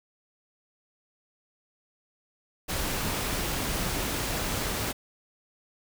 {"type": "noise", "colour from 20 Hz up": "pink", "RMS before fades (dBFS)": -30, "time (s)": [2.68, 4.93], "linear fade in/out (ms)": 20, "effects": []}